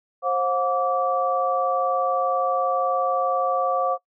sine tone cluster, 531 / 719 / 1158 Hz, C5 / F#5 / D6, +25 / -50 / -25 cents, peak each -24 / -24 / -24 dBFS, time 0.22-3.98 s, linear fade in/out 50 ms, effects noise-tail reverb RT60 0.1 s tail -21 dB re dry

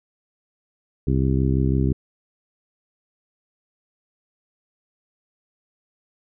harmonic tone, 66 Hz, C2, 16 cents sharp, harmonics 1 / 2 / 3 / 4 / 5 / 6, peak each -22 / -21 / -26 / -26 / -28 / -30 dBFS, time 1.07-1.93 s, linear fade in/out 5 ms, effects none

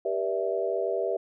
sine chord, E minor seventh, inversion first, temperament equal with one note detuned, 392 / 481.2 / 587.3 / 659.3 Hz, G4 / B4 / D5 / E5, 0 / -45 / 0 / 0 cents, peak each -30 / -31 / -33 / -30 dBFS, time 0.05-1.17 s, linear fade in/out 5 ms, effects none

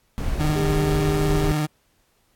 brown noise, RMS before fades -25 dBFS, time 0.18-1.52 s, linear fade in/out 0 ms
30% pulse tone with vibrato, 151.8 Hz, D#3, 42 cents flat, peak -18 dBFS, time 0.39-1.67 s, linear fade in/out 20 ms, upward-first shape triangle, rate 20 Hz, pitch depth 44 cents each way
sine tone, 402.6 Hz, G4, 46 cents sharp, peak -24 dBFS, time 0.56-1.51 s, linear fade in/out 0 ms
effects pink hiss -65 dBFS RMS until 2.35 s + AAC 64 kbps

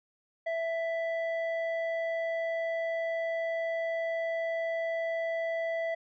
square tone with low-pass filter, 661 Hz, E5, 5 cents sharp, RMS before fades -32 dBFS, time 0.46-5.95 s, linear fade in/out 10 ms, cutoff 1600 Hz, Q 2.9, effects none

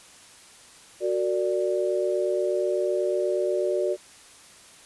sine chord, Gb augmented, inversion none, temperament equal with one note detuned, 370 / 458.2 / 587.3 Hz, Gb4 / Bb4 / D5, 0 / -30 / 0 cents, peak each -25 / -30 / -26 dBFS, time 1-3.97 s, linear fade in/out 50 ms, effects white hiss -50 dBFS RMS until 4.85 s + resampled to 24000 Hz

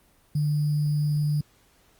sine tone with sample-and-hold, 148.7 Hz, D3, 22 cents sharp, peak -21 dBFS, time 0.35-1.41 s, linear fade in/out 5 ms, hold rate 4900 Hz, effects pink hiss -61 dBFS RMS until 1.99 s + Opus 32 kbps

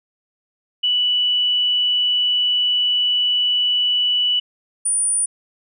sine tone pair in turn, 2960 / 9397 Hz, F#7 / D9, 0 / 0 cents, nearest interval octave + minor sixth, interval 2000 cents, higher second, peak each -15 / -16 dBFS, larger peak first, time 0.83-4.4 / 4.85-5.26 s, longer first, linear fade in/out 10 ms, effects none

